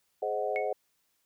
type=chord; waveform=sine; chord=Ab dominant seventh; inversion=none; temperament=equal with one note detuned; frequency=420.4 / 523.3 / 622.3 / 740 Hz; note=Ab4 / C5 / Eb5 / Gb5; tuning=+21 / 0 / 0 / 0 cents; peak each=-34 dBFS; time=0.22-0.73 s; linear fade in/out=5 ms
type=tone with exponential decay; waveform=sine; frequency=2200 Hz; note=C#7; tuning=14 cents flat; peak=-29 dBFS; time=0.56-0.73 s; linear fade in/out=0 ms; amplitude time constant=36 ms
effects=white hiss -74 dBFS RMS until 1.25 s